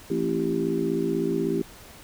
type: harmonic tone with a mistuned harmonic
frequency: 56.2 Hz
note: A1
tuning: 37 cents sharp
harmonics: 3 / 4 / 5 / 6 / 7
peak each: -31 / -31 / -30 / -28 / -27 dBFS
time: 0.1-1.62 s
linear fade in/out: 5 ms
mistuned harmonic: 5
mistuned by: -54 cents
effects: pink hiss -47 dBFS RMS until 2.03 s